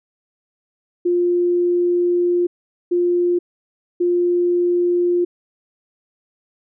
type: tone bursts at uneven times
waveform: sine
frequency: 351.6 Hz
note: F4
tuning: 12 cents sharp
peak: -14 dBFS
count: 3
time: 1.05-2.47 / 2.91-3.39 / 4-5.25 s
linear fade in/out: 10 ms
effects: none